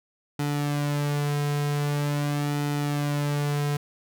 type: tone with flanger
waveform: sawtooth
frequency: 145.5 Hz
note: D3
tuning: 16 cents flat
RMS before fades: -26 dBFS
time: 0.39-3.77 s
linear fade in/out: 5 ms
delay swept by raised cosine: 1.8 to 3.5 ms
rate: 0.44 Hz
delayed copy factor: -0.55
effects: none